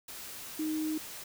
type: tone in noise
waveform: sine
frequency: 311.1 Hz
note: D#4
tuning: in tune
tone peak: -30 dBFS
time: 0.59-0.98 s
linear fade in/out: 5 ms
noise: white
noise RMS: -44 dBFS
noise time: 0.08-1.24 s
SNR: +11 dB
effects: none

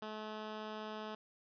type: tone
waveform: 10% pulse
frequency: 215.2 Hz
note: A3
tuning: 38 cents flat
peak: -34 dBFS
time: 0.02-1.15 s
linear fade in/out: 5 ms
effects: resampled to 11025 Hz

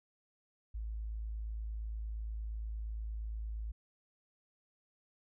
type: tone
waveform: sine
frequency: 54.3 Hz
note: A1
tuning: 22 cents flat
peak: -37 dBFS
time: 0.74-3.72 s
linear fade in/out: 10 ms
effects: none

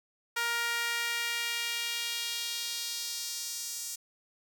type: tone with high-pass filter sweep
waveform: sawtooth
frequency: 469.5 Hz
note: A#4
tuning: 12 cents sharp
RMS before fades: -34 dBFS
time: 0.36-3.96 s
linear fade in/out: 10 ms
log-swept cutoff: 1400 to 6700 Hz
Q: 1.5
effects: none

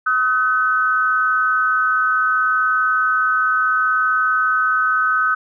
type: tone pair together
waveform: sine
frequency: 1272 / 1512.7 Hz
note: D#6 / F#6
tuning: +38 / +38 cents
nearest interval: minor third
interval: 300 cents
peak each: -17 dBFS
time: 0.06-5.35 s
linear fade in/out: 10 ms
effects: none

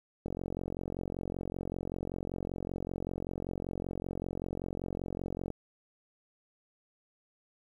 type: click train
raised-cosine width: 2 ms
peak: -23 dBFS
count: 238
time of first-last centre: 0.26-5.503 s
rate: 45.2 Hz
effects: 10-bit

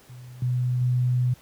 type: tone with level steps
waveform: sine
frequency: 124.7 Hz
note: B2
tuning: 17 cents sharp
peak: -39 / -21 / -19 dBFS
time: 0.09-1.34 s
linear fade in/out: 10 ms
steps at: 0.42 / 0.81 s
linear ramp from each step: 2 ms
effects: pink hiss -54 dBFS RMS until 1.41 s + high-pass 60 Hz 12 dB/octave

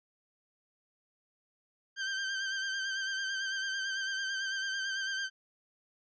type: tone with vibrato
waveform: sawtooth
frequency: 1568 Hz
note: G6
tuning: in tune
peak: -29 dBFS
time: 1.96-5.3 s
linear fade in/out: 50 ms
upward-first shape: sine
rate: 9 Hz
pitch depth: 36 cents each way
effects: resampled to 16000 Hz

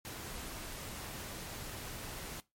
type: noise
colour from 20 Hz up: pink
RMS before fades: -44 dBFS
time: 0.05-2.4 s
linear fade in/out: 0 ms
effects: noise-tail reverb RT60 0.2 s tail -19 dB re dry + MP3 64 kbps

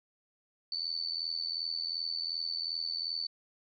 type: tone with amplitude modulation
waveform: sine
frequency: 4509 Hz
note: C#8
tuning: 29 cents sharp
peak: -29 dBFS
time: 0.72-3.27 s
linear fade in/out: 2 ms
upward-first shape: sine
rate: 82.7 Hz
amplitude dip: 80%
effects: none

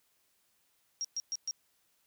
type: tone bursts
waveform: sine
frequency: 5610 Hz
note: F8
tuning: 7 cents sharp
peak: -32 dBFS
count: 4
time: 1.01-1.51 s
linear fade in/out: 0 ms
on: 35 ms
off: 120 ms
effects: white hiss -73 dBFS RMS until 2.06 s

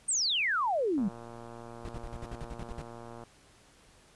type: exponential sweep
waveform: sine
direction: down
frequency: 8910 to 181.8 Hz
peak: -26 dBFS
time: 0.08-1.09 s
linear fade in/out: 10 ms
type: click train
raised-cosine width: 1 ms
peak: -32 dBFS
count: 265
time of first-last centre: 0.98-3.236 s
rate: 117 Hz
type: noise bursts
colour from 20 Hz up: brown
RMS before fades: -39 dBFS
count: 11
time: 1.85-2.817 s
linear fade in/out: 0 ms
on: 37 ms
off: 56 ms
effects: pink hiss -60 dBFS RMS until 4.15 s + resampled to 24000 Hz

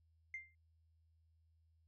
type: tone with exponential decay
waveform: sine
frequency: 2096 Hz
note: C7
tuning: 2 cents sharp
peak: -39 dBFS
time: 0.34-0.55 s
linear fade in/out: 2 ms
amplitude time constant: 45 ms
effects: tanh soft clip ceiling -37 dBFS + added 81 Hz sine -70 dBFS peak until 1.87 s

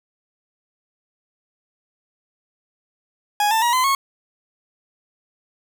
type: tone with pitch steps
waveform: 40% pulse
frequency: 830.6 / 890.2 / 954.1 / 1022.6 / 1096 Hz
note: G#5 / A5 / A#5 / C6 / C#6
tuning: 0 / +20 / +40 / -40 / -20 cents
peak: -15 dBFS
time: 3.4-3.95 s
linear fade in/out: 2 ms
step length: 110 ms
effects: none

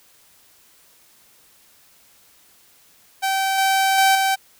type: tone with level steps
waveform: sawtooth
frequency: 773 Hz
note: G5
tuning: 24 cents flat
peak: -15 / -12 / -9 / -13 dBFS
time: 3.22-4.36 s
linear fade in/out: 20 ms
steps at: 3.58 / 3.98 / 4.15 s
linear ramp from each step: 2 ms
effects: white hiss -54 dBFS RMS until 4.59 s

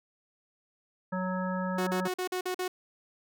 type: harmonic tone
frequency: 185 Hz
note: F#3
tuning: in tune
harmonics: 1 / 3 / 5 / 7 / 9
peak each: -31 / -36 / -38 / -39 / -41 dBFS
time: 1.12-2.08 s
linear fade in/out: 10 ms
type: tone bursts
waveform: sawtooth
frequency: 366.5 Hz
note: F#4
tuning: 16 cents flat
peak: -26 dBFS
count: 7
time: 1.78-2.68 s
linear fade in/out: 5 ms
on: 90 ms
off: 45 ms
effects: none

